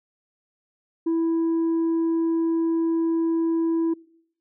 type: tone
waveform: sine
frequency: 329.6 Hz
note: E4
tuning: in tune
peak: -17 dBFS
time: 1.06-3.94 s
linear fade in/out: 10 ms
effects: noise-tail reverb RT60 0.7 s tail -25 dB re dry + tanh soft clip ceiling -19 dBFS